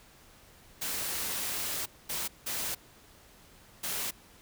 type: noise bursts at uneven times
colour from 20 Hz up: white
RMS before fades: -34 dBFS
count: 4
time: 0.81-1.86 / 2.09-2.28 / 2.46-2.75 / 3.83-4.11 s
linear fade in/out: 10 ms
effects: pink hiss -57 dBFS RMS until 4.41 s